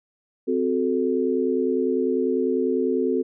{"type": "chord", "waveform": "sine", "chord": "F# diminished", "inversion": "second", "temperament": "equal with one note detuned", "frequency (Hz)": [259.5, 370, 440], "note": ["C4", "F#4", "A4"], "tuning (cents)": [-14, 0, 0], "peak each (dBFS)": -24, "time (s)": [0.47, 3.23], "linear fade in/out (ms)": 20, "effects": []}